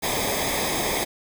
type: noise with comb filter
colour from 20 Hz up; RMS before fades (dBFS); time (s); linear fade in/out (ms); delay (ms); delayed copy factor
pink; -25; 0.02-1.05; 20; 0.7; -0.75
effects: none